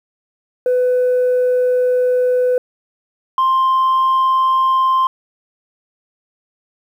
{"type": "tone pair in turn", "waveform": "sine", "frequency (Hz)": [500, 1049.7], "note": ["B4", "C6"], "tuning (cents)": [21, 5], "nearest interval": "octave + minor second", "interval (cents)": 1284, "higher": "second", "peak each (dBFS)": [-10, -9], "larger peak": "second", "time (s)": [[0.66, 2.58], [3.38, 5.07]], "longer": "first", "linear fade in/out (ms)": 2, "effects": ["tanh soft clip ceiling -10 dBFS", "8-bit"]}